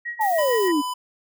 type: tone with tremolo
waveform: sine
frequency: 1900 Hz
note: A#6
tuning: 33 cents sharp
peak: -25 dBFS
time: 0.05-0.72 s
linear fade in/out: 10 ms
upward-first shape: triangle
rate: 6.6 Hz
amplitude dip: 90%
type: exponential sweep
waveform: sine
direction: down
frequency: 912 to 277.2 Hz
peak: -18 dBFS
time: 0.19-0.82 s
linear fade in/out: 20 ms
type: noise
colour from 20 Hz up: violet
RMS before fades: -34 dBFS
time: 0.21-0.68 s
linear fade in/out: 0 ms
type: tone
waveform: square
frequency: 1000 Hz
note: B5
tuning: 21 cents sharp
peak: -26 dBFS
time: 0.38-0.94 s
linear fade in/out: 10 ms
effects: none